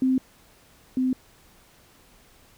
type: tone pair in turn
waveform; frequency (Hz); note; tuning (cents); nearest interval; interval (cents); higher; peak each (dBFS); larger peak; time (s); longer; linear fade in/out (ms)
sine; 260 / 257.2; C4 / C4; -11 / -30; unison; 19; first; -18 / -20; first; 0.02-0.18 / 0.97-1.13; neither; 2
effects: pink hiss -56 dBFS RMS until 2.57 s